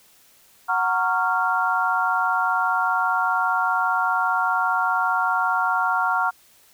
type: chord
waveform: sine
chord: Gb major seventh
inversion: none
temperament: just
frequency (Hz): 740 / 925 / 1110 / 1387.5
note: Gb5 / Bb5 / Db6 / F6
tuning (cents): 0 / -14 / +2 / -12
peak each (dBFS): -25 / -25 / -26 / -22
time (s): 0.68-6.31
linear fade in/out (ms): 20
effects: white hiss -55 dBFS RMS until 6.73 s